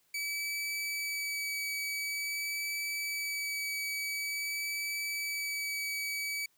sawtooth tone with vibrato, 2290 Hz, D7, 44 cents flat, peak -30 dBFS, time 0.14-6.46 s, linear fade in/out 5 ms, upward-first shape sine, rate 0.47 Hz, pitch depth 8 cents each way, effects white hiss -71 dBFS RMS until 6.57 s

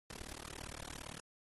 pink noise with amplitude modulation, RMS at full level -44 dBFS, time 0.1-1.2 s, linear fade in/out 2 ms, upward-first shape sine, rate 37.5 Hz, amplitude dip 100%, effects AAC 32 kbps

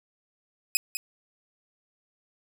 10% pulse tone with echo, 2531 Hz, D#7, 29 cents sharp, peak -11 dBFS, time 0.75-0.77 s, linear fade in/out 0 ms, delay 200 ms, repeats 1, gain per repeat -9 dB, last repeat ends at 0.97 s, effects none

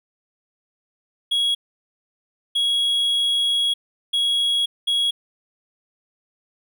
triangle tone bursts at uneven times, 3322 Hz, G#7, in tune, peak -16 dBFS, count 4, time 1.31-1.55 / 2.55-3.74 / 4.13-4.66 / 4.87-5.11 s, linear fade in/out 10 ms, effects none

